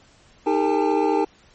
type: tone cluster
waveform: triangle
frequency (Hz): 311.7 / 401.3 / 456 / 807 / 884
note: D#4 / G4 / A#4 / G#5 / A5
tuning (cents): +3 / +41 / -38 / -50 / +8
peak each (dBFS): -21 / -21 / -22 / -23 / -24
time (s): 0.46-1.25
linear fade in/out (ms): 10
effects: pink hiss -54 dBFS RMS until 1.54 s + MP3 32 kbps